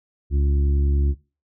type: harmonic tone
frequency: 70.5 Hz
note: C#2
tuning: 30 cents sharp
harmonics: 1 / 2 / 3 / 4 / 5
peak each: -17 / -29 / -37 / -35 / -34 dBFS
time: 0.3-1.15 s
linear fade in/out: 50 ms
effects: noise-tail reverb RT60 0.3 s tail -18 dB re dry